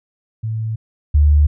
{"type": "tone pair in turn", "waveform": "sine", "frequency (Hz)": [110.8, 73.95], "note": ["A2", "D2"], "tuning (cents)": [13, 13], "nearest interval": "perfect fifth", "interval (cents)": 700, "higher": "first", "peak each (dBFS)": [-19, -8], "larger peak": "second", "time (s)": [[0.43, 0.76], [1.14, 1.47]], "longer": "neither", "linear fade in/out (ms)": 10, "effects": []}